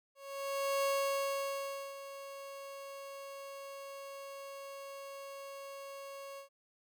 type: tone with ADSR envelope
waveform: 30% pulse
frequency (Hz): 552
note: C#5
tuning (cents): -7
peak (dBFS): -27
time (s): 0.15-6.49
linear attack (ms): 690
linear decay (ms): 1100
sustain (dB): -15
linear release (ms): 110
effects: none